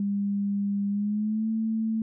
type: tone with pitch glide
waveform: sine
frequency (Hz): 201.1 to 221.8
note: G3 to A3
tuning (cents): +44 to +14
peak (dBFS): -24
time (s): 0-2.02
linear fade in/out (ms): 2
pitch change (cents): +170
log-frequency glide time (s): 0.89-1.49
effects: none